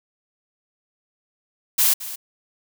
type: noise with echo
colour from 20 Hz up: blue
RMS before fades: -17 dBFS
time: 1.78-1.94 s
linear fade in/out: 10 ms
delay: 220 ms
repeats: 1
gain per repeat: -15 dB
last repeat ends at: 2.16 s
effects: none